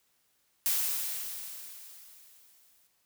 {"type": "noise with exponential decay", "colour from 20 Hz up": "blue", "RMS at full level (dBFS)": -27, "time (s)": [0.66, 2.87], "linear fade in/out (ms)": 0, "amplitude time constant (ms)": 480, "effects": ["white hiss -72 dBFS RMS until 3.05 s"]}